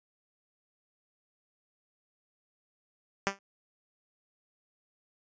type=tone with exponential decay; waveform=5% pulse; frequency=197.1 Hz; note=G3; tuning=10 cents sharp; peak=-12 dBFS; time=3.27-3.39 s; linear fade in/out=0 ms; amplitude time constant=24 ms; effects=resampled to 16000 Hz